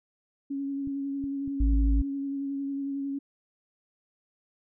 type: tone with vibrato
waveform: sine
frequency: 277.2 Hz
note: C#4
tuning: in tune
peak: -29 dBFS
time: 0.5-3.19 s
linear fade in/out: 10 ms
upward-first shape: sine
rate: 11 Hz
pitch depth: 18 cents each way
type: clicks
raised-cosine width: 5 ms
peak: -30 dBFS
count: 4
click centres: 0.874 / 1.24 / 1.477 / 1.734 s
type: tone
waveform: sine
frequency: 53 Hz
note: G#1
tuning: 36 cents sharp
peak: -20 dBFS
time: 1.6-2.02 s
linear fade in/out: 5 ms
effects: none